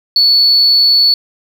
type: tone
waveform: sine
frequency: 4435 Hz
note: C#8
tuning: in tune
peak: -5 dBFS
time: 0.16-1.14 s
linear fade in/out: 2 ms
effects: tanh soft clip ceiling -2 dBFS + 7-bit